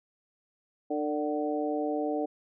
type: harmonic tone with a mistuned harmonic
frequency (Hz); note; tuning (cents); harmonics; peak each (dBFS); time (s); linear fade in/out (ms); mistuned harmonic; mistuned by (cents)
150; D3; +37; 2 / 3 / 4 / 5; -31 / -33 / -34 / -35; 0.9-2.26; 10; 4; -33
effects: none